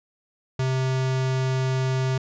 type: tone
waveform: square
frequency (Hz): 130.81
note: C3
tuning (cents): 0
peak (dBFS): -22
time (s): 0.59-2.18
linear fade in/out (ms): 5
effects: resampled to 16000 Hz